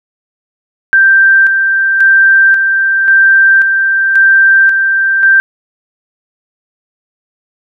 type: tone with tremolo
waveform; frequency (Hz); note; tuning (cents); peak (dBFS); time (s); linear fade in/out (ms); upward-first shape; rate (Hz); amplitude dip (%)
sine; 1571; G6; +3; -3; 0.93-5.4; 0; square; 0.93; 40
effects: none